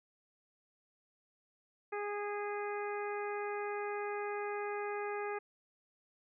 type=harmonic tone; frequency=411.8 Hz; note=G#4; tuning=15 cents flat; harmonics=1 / 2 / 3 / 4 / 5 / 6; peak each=-38 / -42 / -45 / -47 / -48 / -51 dBFS; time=1.92-5.39 s; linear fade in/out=10 ms; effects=none